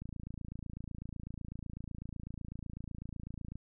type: click train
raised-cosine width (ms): 5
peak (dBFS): -30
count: 100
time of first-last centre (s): 0.02-3.556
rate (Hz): 28
effects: none